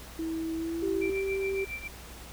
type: tone with pitch glide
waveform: sine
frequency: 324.9 to 334 Hz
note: E4 to E4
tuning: -25 to +23 cents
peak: -30 dBFS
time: 0.19-1.1 s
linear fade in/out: 2 ms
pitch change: +48 cents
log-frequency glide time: 0.55-0.78 s
type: tone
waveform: sine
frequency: 388.8 Hz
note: G4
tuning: 14 cents flat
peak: -28 dBFS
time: 0.82-1.65 s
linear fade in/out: 10 ms
type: tone with tremolo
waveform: sine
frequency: 2349 Hz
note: D7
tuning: in tune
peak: -32 dBFS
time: 1.01-1.88 s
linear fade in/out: 10 ms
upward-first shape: triangle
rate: 7.2 Hz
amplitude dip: 90%
effects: added 60 Hz sine -47 dBFS peak until 2.32 s + pink hiss -47 dBFS RMS until 2.32 s